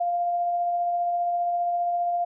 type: tone with tremolo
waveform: sine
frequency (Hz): 698.5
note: F5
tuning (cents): 0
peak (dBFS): -21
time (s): 0-2.25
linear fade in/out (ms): 10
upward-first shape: triangle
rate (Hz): 15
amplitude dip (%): 25
effects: none